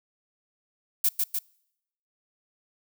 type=noise with echo; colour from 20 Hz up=violet; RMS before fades=-22 dBFS; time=1.04-1.09 s; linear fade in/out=5 ms; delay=150 ms; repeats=2; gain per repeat=-3 dB; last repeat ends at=1.39 s; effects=noise-tail reverb RT60 0.8 s tail -26 dB re dry